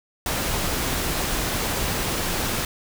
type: noise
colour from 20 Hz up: pink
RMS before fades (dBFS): -25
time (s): 0.26-2.65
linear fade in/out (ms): 2
effects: none